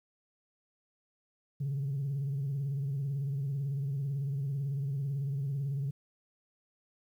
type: tone with vibrato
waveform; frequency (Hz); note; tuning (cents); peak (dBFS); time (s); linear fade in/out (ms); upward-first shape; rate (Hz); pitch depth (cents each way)
sine; 138.59; C#3; 0; -29; 1.6-5.91; 10; sine; 18; 83
effects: tanh soft clip ceiling -28 dBFS + 11-bit